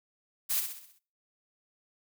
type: noise with echo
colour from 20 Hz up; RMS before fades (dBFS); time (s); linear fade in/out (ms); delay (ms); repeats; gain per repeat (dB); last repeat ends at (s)
blue; -29; 0.49-0.61; 20; 64; 6; -6; 0.994
effects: noise-tail reverb RT60 0.4 s tail -21 dB re dry